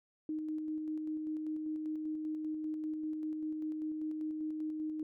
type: tone with tremolo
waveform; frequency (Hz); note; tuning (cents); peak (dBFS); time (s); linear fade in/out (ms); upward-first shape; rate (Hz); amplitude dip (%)
sine; 310; D#4; -6; -34; 0.29-5.03; 2; square; 5.1; 25
effects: none